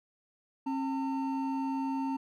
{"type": "tone pair together", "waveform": "triangle", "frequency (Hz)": [269, 904.8], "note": ["C4", "A5"], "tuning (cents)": [48, 48], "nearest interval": "octave + major sixth", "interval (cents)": 2100, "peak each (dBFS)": [-29, -34], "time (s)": [0.66, 2.17], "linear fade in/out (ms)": 10, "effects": []}